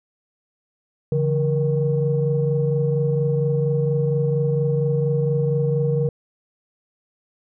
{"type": "tone cluster", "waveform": "sine", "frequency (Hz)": [143, 167.3, 472.4], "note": ["D3", "E3", "A#4"], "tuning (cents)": [-46, 26, 23], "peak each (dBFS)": [-19, -27, -21], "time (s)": [1.12, 6.09], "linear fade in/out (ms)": 2, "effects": ["tanh soft clip ceiling -9 dBFS"]}